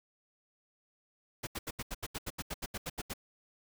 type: noise bursts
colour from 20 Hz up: pink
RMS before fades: -38 dBFS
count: 15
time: 1.43-3.137 s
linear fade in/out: 10 ms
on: 41 ms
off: 78 ms
effects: none